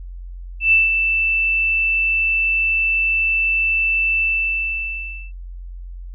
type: tone with ADSR envelope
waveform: sine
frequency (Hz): 2654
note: E7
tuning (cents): +11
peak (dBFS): -9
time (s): 0.6-5.32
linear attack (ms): 120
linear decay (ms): 170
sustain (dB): -6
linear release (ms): 1100
effects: added 44 Hz sine -30 dBFS peak until 6.14 s